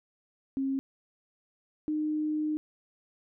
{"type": "tone pair in turn", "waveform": "sine", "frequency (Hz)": [270, 305.7], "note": ["C#4", "D#4"], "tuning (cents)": [-45, -30], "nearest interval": "major second", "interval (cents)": 215, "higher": "second", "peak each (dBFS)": -27, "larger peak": "neither", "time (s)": [[0.57, 0.79], [1.88, 2.57]], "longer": "second", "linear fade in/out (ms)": 0, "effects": []}